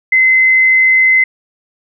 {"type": "tone", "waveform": "sine", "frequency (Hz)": 2053, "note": "C7", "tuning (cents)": -33, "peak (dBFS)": -6, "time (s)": [0.12, 1.24], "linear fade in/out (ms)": 5, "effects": []}